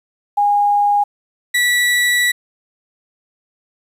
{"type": "tone pair in turn", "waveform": ["sine", "35% pulse"], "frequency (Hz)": [819, 1952.1], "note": ["G#5", "B6"], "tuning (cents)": [-24, -21], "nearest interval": "octave + minor third", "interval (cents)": 1503, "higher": "second", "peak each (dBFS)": -11, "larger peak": "neither", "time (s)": [[0.37, 1.04], [1.54, 2.32]], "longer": "second", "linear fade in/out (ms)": 10, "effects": ["resampled to 32000 Hz", "8-bit"]}